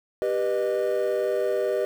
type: chord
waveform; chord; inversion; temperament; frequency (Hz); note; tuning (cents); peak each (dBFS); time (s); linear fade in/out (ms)
triangle; G augmented; none; just; 392 / 490 / 612.5; G4 / B4 / D#5; 0 / -14 / -27; -24; 0.22-1.85; 0
effects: tanh soft clip ceiling -14 dBFS + 8-bit